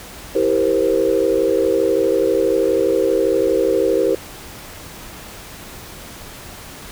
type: chord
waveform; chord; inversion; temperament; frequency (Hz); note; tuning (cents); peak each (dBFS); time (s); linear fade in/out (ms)
sine; C dominant seventh; first; just; 327 / 392.4 / 470.9 / 523.3; E4 / G4 / Bb4 / C5; -14 / +2 / +18 / 0; -21 / -18 / -18 / -19; 0.35-4.15; 5
effects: tanh soft clip ceiling -3 dBFS + pink hiss -36 dBFS RMS until 6.91 s